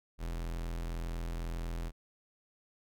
45% pulse tone, 42 Hz, E1, 33 cents sharp, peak -35 dBFS, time 0.18-1.92 s, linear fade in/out 50 ms, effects none

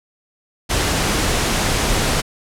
pink noise, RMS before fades -18 dBFS, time 0.69-2.22 s, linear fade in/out 20 ms, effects low-pass 10000 Hz 12 dB/octave

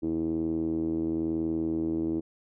5% pulse tone with low-pass filter, 81 Hz, E2, 30 cents flat, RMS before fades -29 dBFS, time 0.02-2.21 s, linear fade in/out 20 ms, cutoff 320 Hz, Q 5.9, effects none

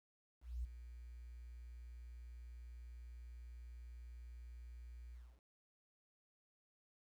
sine tone with ADSR envelope, 60 Hz, B1, 49 cents flat, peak -38 dBFS, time 0.41-5.41 s, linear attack 230 ms, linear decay 15 ms, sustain -12 dB, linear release 270 ms, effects 12-bit

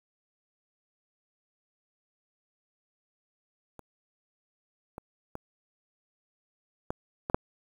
clicks, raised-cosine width 1 ms, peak -30 / -25 / -23 / -17 / -18 / -7 dBFS, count 6, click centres 3.793 / 4.981 / 5.354 / 6.905 / 7.299 / 7.345 s, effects 8-bit

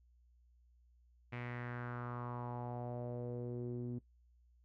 sawtooth tone with low-pass filter sweep, 121.6 Hz, B2, 26 cents flat, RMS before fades -43 dBFS, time 1.32-3.99 s, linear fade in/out 10 ms, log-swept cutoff 2300 to 290 Hz, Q 3.6, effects noise-tail reverb RT60 0.1 s tail -17 dB re dry + added 60 Hz sine -65 dBFS peak until 4.64 s

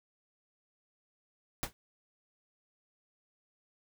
pink noise with exponential decay, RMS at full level -30 dBFS, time 1.63-1.73 s, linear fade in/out 0 ms, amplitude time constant 20 ms, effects none

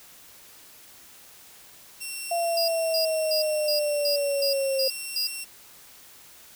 10% pulse tone, 2723 Hz, F7, 44 cents flat, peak -24 dBFS, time 2-5.45 s, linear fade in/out 20 ms
sine linear sweep, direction down, 687 to 530 Hz, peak -23 dBFS, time 2.31-4.88 s, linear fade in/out 5 ms
square tone bursts, 4900 Hz, D#8, 27 cents flat, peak -25 dBFS, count 8, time 2.57-5.27 s, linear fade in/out 2 ms, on 110 ms, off 260 ms
effects white hiss -50 dBFS RMS until 6.55 s

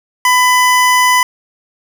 25% pulse tone, 1000 Hz, B5, 21 cents sharp, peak -4 dBFS, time 0.25-1.23 s, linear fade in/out 2 ms, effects 7-bit

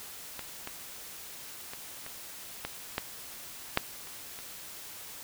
clicks, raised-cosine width 0.3 ms, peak -21 / -21 / -24 / -25 / -17 / -13 / -7 / -30 / -28 dBFS, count 9, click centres 0.393 / 0.674 / 1.735 / 2.064 / 2.65 / 2.981 / 3.774 / 4.072 / 4.389 s, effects white hiss -45 dBFS RMS until 5.23 s

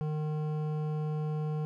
sine tone with hard clipping, 152.9 Hz, D#3, 30 cents flat, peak -32 dBFS, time 0.01-1.65 s, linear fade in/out 0 ms, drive 12 dB, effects none

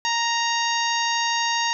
harmonic tone, 932.3 Hz, A#5, in tune, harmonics 1 / 2 / 3 / 4 / 5 / 6 / 7, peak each -24 / -27 / -29 / -30 / -31 / -32 / -32 dBFS, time 0.05-1.73 s, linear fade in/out 0 ms, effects none

